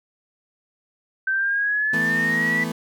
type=exponential sweep; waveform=sine; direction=up; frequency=1543 to 1975.5 Hz; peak=-19 dBFS; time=1.27-2.64 s; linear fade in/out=5 ms
type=chord; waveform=35% pulse; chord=E suspended fourth; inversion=none; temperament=equal; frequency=164.81 / 220 / 246.9 Hz; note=E3 / A3 / B3; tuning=0 / 0 / 0 cents; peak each=-28 dBFS; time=1.93-2.72 s; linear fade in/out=5 ms
effects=none